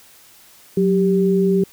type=tone pair together; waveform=sine; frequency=184.2 / 392 Hz; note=F#3 / G4; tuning=-7 / 0 cents; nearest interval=octave + minor second; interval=1307 cents; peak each=-16 dBFS; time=0.77-1.64 s; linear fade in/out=5 ms; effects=white hiss -48 dBFS RMS until 1.72 s